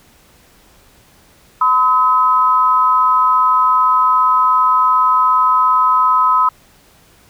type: tone pair together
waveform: sine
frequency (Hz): 1014.4 / 1277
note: B5 / D#6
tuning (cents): +46 / +45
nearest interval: major third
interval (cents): 399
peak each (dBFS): -12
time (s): 1.61-6.49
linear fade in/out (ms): 5
effects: pink hiss -49 dBFS RMS until 7.29 s